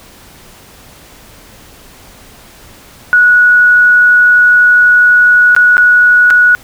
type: tone with dropouts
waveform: sine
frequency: 1464 Hz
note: F#6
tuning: 19 cents flat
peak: -3 dBFS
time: 3.13-6.55 s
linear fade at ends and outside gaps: 0 ms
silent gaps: 5.55-5.564 / 5.769-5.78 / 6.303-6.307 s
effects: pink hiss -38 dBFS RMS until 6.63 s